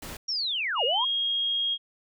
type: noise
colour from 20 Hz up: pink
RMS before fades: -39 dBFS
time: 0.02-0.17 s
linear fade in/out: 5 ms
type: linear two-way sweep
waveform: sine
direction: down then up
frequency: 5680 to 440 to 1064 Hz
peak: -26 dBFS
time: 0.28-1.05 s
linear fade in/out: 10 ms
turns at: 0.84 s
type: tone with pitch glide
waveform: sine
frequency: 2856 to 3262 Hz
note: F7 to G#7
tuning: +38 to -32 cents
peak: -24 dBFS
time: 0.75-1.78 s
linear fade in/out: 50 ms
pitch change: +230 cents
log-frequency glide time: 0.87-1.03 s
effects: none